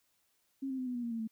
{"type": "tone with pitch steps", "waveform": "sine", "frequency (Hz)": [270.6, 263, 255.7, 248.6, 241.6, 234.9, 228.3, 222], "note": ["C#4", "C4", "C4", "B3", "B3", "A#3", "A#3", "A3"], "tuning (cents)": [-42, 9, -40, 12, -38, 13, -36, 16], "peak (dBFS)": -34, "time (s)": [0.62, 1.276], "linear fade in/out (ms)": 10, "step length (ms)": 82, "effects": ["white hiss -75 dBFS RMS until 1.31 s"]}